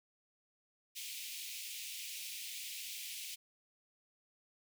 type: high-pass noise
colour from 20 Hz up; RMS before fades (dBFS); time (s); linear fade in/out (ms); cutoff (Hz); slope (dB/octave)
pink; -45; 0.95-3.36; 20; 2300; 48
effects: none